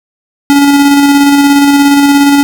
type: tone with tremolo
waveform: square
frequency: 282.9 Hz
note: C#4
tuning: 35 cents sharp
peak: -3 dBFS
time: 0.5-2.43 s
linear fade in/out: 0 ms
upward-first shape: square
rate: 17 Hz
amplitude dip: 25%
effects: none